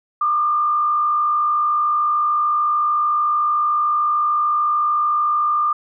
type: tone with frequency modulation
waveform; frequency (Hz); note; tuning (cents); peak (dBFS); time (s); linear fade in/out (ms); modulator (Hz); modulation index
sine; 1200; D6; +37; -15; 0.21-5.73; 5; 53.5; 0.48
effects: none